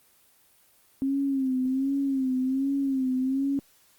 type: tone with vibrato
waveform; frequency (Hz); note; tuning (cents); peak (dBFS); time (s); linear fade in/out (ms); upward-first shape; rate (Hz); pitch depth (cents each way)
sine; 266.8; C4; +34; -23; 1.02-3.59; 0; sine; 1.3; 70
effects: white hiss -61 dBFS RMS until 3.98 s + Opus 24 kbps